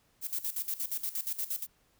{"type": "noise with tremolo", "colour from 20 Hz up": "violet", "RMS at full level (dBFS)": -33, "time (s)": [0.21, 1.67], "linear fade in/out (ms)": 50, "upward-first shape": "square", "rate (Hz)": 8.5, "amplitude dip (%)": 80, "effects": ["pink hiss -69 dBFS RMS until 1.99 s"]}